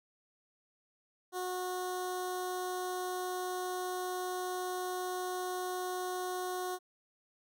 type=tone with notch filter; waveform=15% pulse; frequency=365.2 Hz; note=F#4; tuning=23 cents flat; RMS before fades=-37 dBFS; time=1.32-6.79 s; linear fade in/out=50 ms; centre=2300 Hz; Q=0.77; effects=none